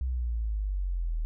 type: exponential sweep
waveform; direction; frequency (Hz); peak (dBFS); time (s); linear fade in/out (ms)
sine; down; 65.5 to 38.89; -27; 0.01-1.25; 0
effects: none